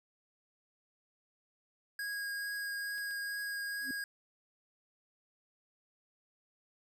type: tone with vibrato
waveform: square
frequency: 1640 Hz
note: G#6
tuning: 22 cents flat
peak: -37 dBFS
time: 1.99-4.04 s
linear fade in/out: 2 ms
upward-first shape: triangle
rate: 2.3 Hz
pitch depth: 11 cents each way
type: clicks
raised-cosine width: 0.2 ms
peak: -40 dBFS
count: 2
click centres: 2.981 / 3.11 s
type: tone with exponential growth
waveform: sine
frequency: 264.8 Hz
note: C4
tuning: 21 cents sharp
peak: -36 dBFS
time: 3.79-3.91 s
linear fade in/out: 2 ms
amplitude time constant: 24 ms
effects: none